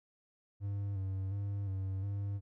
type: tone with vibrato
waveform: triangle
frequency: 98 Hz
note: G2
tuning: in tune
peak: -32 dBFS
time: 0.6-2.41 s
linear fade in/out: 50 ms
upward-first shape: square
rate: 1.4 Hz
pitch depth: 40 cents each way
effects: none